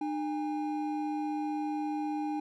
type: tone pair together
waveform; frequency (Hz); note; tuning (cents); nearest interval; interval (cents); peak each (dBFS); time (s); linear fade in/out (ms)
triangle; 302.7 / 813; D#4 / G#5; -48 / -37; octave + perfect fourth; 1711; -30 / -34; 0.01-2.4; 5
effects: none